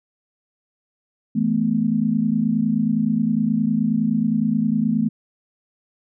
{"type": "chord", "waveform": "sine", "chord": "E suspended fourth", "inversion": "none", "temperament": "equal with one note detuned", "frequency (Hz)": [164.81, 217.3, 246.9], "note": ["E3", "A3", "B3"], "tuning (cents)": [0, -21, 0], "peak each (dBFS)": [-25, -19, -22], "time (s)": [1.35, 5.09], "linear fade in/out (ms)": 10, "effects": []}